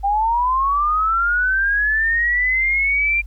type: linear sweep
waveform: sine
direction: up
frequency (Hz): 784 to 2385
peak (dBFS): -15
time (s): 0.03-3.22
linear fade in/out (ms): 20
effects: added 50 Hz sine -30 dBFS peak until 3.26 s + pink hiss -60 dBFS RMS until 3.26 s